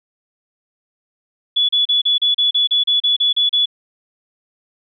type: tone bursts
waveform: sine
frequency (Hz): 3421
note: A7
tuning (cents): -49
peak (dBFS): -12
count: 13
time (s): 1.56-3.658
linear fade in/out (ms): 10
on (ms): 130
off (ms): 34
effects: none